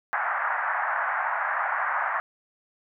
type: band-pass noise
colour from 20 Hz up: white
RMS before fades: -27 dBFS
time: 0.13-2.2 s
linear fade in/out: 0 ms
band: 690 to 1800 Hz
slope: 48 dB/octave
effects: none